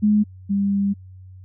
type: tone pair in turn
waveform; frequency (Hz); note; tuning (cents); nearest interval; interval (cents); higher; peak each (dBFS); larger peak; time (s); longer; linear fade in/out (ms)
sine; 210 / 199.28; G#3 / G3; +19 / +29; minor second; 90; first; -13 / -17; first; 0.02-0.24 / 0.49-0.94; second; 20
effects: added 93 Hz sine -39 dBFS peak until 1.44 s